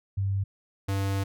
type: tone pair in turn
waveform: sine / square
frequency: 98 / 98 Hz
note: G2 / G2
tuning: 0 / 0 cents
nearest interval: unison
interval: 0 cents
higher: neither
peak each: -24 / -26 dBFS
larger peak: first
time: 0.17-0.44 / 0.88-1.24 s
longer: second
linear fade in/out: 10 ms
effects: none